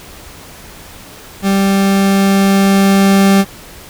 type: tone with level ramp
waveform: 40% pulse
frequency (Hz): 195.9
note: G3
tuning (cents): -1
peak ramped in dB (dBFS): -9 to -5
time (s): 1.42-3.45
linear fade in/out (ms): 50
effects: pink hiss -35 dBFS RMS until 3.89 s